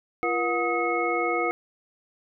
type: tone cluster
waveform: sine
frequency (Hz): 343.4 / 479.5 / 724 / 1260 / 2180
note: F4 / A#4 / F#5 / D#6 / C#7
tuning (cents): -29 / +49 / -38 / +21 / -29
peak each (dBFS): -29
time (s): 0.23-1.51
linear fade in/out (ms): 0
effects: none